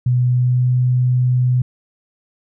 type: tone with pitch glide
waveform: sine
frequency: 124.3 to 125.53 Hz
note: B2 to B2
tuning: +12 to +29 cents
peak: -12 dBFS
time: 0.06-1.62 s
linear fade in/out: 5 ms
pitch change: +17 cents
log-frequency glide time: 0.29-0.71 s
effects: none